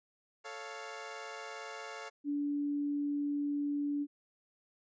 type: chord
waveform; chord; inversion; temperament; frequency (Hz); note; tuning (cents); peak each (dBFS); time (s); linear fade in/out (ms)
15% pulse; A augmented; none; equal; 440 / 554.4 / 698.5; A4 / C#5 / E#5; 0 / 0 / 0; -40 / -41 / -41; 0.44-2.1; 20
type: tone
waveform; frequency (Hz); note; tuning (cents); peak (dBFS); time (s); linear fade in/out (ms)
sine; 288.8; D4; -29; -31; 2.24-4.07; 50
effects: resampled to 16000 Hz